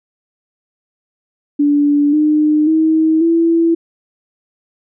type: tone with pitch steps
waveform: sine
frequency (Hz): 290 / 303.5 / 317.7 / 332.5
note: D4 / D#4 / D#4 / E4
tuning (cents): -22 / -43 / +36 / +15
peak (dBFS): -9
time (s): 1.59-3.75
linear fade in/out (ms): 10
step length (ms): 540
effects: none